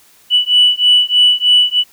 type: beating tone pair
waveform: sine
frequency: 2960 / 2963.2 Hz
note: F#7 / F#7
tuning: 0 / +2 cents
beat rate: 3.2 Hz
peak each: -10 dBFS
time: 0.3-1.84 s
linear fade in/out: 50 ms
effects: tanh soft clip ceiling -1 dBFS + white hiss -48 dBFS RMS until 1.92 s